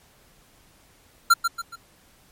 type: tone with echo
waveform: square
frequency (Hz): 1372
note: F6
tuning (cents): -31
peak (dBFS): -12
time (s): 1.3-1.34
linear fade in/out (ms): 10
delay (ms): 140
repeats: 3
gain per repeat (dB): -8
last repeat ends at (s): 1.76
effects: pink hiss -57 dBFS RMS until 2.31 s + MP3 64 kbps